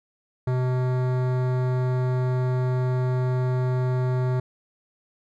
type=tone with hard clipping; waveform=sine; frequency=127 Hz; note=B2; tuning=49 cents sharp; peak=-23 dBFS; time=0.47-4.4 s; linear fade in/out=5 ms; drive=17 dB; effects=none